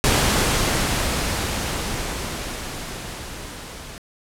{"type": "noise with level ramp", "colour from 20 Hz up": "pink", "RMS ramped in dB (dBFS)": [-17, -37], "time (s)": [0.04, 3.98], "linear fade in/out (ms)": 0, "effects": ["low-pass 11000 Hz 12 dB/octave"]}